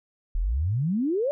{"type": "exponential sweep", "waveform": "sine", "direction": "up", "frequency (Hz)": [35.82, 598], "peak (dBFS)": -22, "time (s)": [0.35, 1.31], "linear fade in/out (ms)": 0, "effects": []}